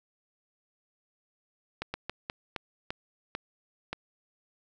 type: slowing click train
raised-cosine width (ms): 0.3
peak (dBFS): -17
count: 8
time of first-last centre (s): 1.82-3.93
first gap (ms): 120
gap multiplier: 1.3
effects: none